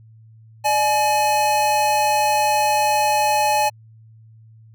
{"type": "tone pair together", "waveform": "square", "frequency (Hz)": [598.2, 846], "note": ["D5", "G#5"], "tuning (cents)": [32, 32], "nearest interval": "tritone", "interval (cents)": 600, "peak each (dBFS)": [-24, -17], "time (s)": [0.64, 3.7], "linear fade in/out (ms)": 20, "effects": ["added 111 Hz sine -44 dBFS peak until 4.74 s"]}